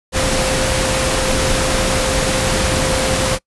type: tone in noise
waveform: sine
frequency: 523.3 Hz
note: C5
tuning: in tune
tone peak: -21 dBFS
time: 0.12-3.39 s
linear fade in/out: 50 ms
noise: pink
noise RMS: -17 dBFS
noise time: 0.12-3.39 s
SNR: -7 dB
effects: noise-tail reverb RT60 0.1 s tail -24 dB re dry + resampled to 24000 Hz